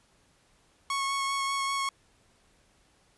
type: tone with vibrato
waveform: sawtooth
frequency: 1100 Hz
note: C#6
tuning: 14 cents flat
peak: -24 dBFS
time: 0.9-1.89 s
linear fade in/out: 2 ms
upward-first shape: sine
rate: 5.1 Hz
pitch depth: 12 cents each way
effects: pink hiss -65 dBFS RMS until 3.17 s + resampled to 24000 Hz